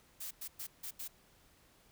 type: noise bursts at uneven times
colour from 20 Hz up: blue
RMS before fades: -43 dBFS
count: 5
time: 0.2-0.31 / 0.41-0.48 / 0.59-0.67 / 0.83-0.91 / 0.99-1.08 s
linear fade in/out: 10 ms
effects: pink hiss -66 dBFS RMS until 1.91 s